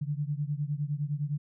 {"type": "beating tone pair", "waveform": "sine", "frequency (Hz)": [142.9, 152.7], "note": ["D3", "D#3"], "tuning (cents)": [-47, -32], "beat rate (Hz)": 9.8, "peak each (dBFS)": [-31, -33], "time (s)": [0.01, 1.38], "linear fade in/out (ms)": 10, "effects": []}